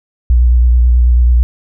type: tone with vibrato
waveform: sine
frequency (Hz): 60.5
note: B1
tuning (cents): -35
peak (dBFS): -5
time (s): 0.3-1.43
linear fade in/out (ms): 0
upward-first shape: sine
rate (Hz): 9.2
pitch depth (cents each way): 37
effects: none